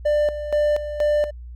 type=tone with tremolo; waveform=triangle; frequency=594 Hz; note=D5; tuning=20 cents sharp; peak=-14 dBFS; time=0.05-1.31 s; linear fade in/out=10 ms; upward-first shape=square; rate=2.1 Hz; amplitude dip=70%; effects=added 60 Hz sine -34 dBFS peak until 1.55 s